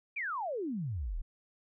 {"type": "exponential sweep", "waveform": "sine", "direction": "down", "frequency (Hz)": [2489, 31.37], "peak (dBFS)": -33, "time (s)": [0.16, 1.22], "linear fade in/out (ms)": 10, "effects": []}